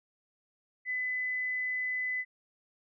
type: tone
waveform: sine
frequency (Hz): 2008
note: B6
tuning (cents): +28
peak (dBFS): -30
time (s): 0.85-2.25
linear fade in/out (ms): 50
effects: none